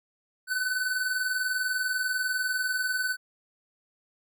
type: tone pair together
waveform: square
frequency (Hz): 1504.9 / 1525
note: F#6 / G6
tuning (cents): +29 / -48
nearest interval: unison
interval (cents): 23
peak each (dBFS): -28 / -34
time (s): 0.47-3.17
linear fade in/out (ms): 50
effects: none